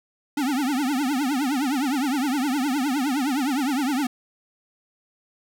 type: tone with vibrato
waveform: square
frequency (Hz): 272.8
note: C#4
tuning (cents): -28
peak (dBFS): -22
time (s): 0.37-4.07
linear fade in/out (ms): 5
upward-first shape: triangle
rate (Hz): 9.7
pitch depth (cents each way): 220
effects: none